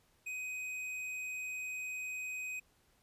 sine tone with tanh clipping, 2510 Hz, D#7, 15 cents sharp, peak -40 dBFS, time 0.26-2.6 s, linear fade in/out 10 ms, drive 11 dB, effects pink hiss -71 dBFS RMS until 3.02 s + resampled to 32000 Hz

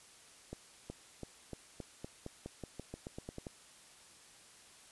accelerating click train, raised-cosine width 2 ms, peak -29 dBFS, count 16, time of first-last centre 0.53-3.468 s, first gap 370 ms, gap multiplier 0.9, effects white hiss -59 dBFS RMS until 4.91 s + resampled to 24000 Hz

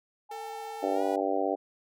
sine tone with vibrato, 818 Hz, G#5, 26 cents flat, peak -38 dBFS, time 0.29-1.23 s, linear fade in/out 20 ms, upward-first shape square, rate 17 Hz, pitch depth 33 cents each way
sawtooth tone with pitch glide, 447 to 487.5 Hz, A4 to B4, +27 to -23 cents, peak -37 dBFS, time 0.31-1.16 s, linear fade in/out 5 ms, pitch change +150 cents, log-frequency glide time 0.93-1.03 s
harmonic tone, 97.3 Hz, G2, 12 cents flat, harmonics 3 / 4 / 5 / 6 / 7 / 8, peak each -33 / -33 / -33 / -33 / -33 / -33 dBFS, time 0.82-1.56 s, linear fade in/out 20 ms
effects none

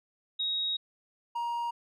sine / triangle tone pair in turn, 3780 / 943.3 Hz, A#7 / A#5, +23 / +20 cents, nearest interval 2 octaves, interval 2403 cents, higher first, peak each -28 dBFS, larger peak neither, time 0.39-0.77 / 1.35-1.71 s, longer first, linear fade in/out 10 ms, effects none

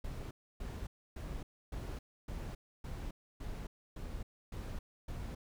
brown noise bursts, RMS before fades -42 dBFS, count 10, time 0.04-5.35 s, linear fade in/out 5 ms, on 270 ms, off 290 ms, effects none

